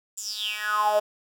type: tone with high-pass filter sweep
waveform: 10% pulse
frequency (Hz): 211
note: G#3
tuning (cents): +28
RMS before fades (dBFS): -26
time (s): 0.17-1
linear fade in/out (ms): 10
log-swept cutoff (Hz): 7600 to 560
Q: 9.1
effects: none